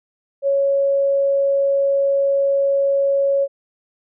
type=tone; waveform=sine; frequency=554.4 Hz; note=C#5; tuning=in tune; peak=-14 dBFS; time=0.42-3.48 s; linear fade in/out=50 ms; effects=none